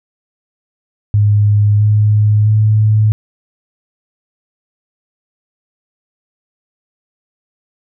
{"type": "tone with pitch steps", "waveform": "sine", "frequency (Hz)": [103.83, 105.64, 107.49], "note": ["G#2", "G#2", "A2"], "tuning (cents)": [0, 30, -40], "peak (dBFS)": -7, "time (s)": [1.14, 3.12], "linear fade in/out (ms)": 0, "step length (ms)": 660, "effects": []}